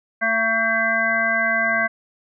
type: harmonic tone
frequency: 225.1 Hz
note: A3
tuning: 40 cents sharp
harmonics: 1 / 3 / 5 / 7 / 9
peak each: -31 / -24 / -28 / -20 / -23 dBFS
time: 0.21-1.88 s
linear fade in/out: 20 ms
effects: none